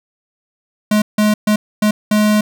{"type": "tone bursts at uneven times", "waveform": "square", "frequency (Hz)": 211.5, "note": "G#3", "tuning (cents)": 32, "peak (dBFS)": -11, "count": 5, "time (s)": [[0.91, 1.02], [1.18, 1.34], [1.47, 1.56], [1.82, 1.91], [2.11, 2.41]], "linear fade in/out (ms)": 5, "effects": []}